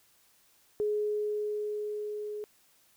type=tone with level ramp; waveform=sine; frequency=420 Hz; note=G#4; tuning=19 cents sharp; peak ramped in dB=-26 to -35 dBFS; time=0.8-2.44 s; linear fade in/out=0 ms; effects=white hiss -65 dBFS RMS until 2.96 s